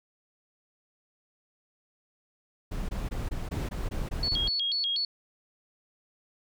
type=noise bursts; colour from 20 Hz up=brown; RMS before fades=-32 dBFS; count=9; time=2.71-4.49 s; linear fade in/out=10 ms; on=180 ms; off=20 ms
type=tone with vibrato; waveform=sine; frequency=3801 Hz; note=A#7; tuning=33 cents sharp; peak=-26 dBFS; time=4.23-5.05 s; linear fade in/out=2 ms; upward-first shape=square; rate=4.1 Hz; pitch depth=260 cents each way
effects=none